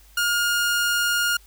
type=tone; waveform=sawtooth; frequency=1420 Hz; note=F6; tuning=28 cents sharp; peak=-16 dBFS; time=0.17-1.37 s; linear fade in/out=5 ms; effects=added 50 Hz sine -50 dBFS peak until 1.46 s + white hiss -55 dBFS RMS until 1.46 s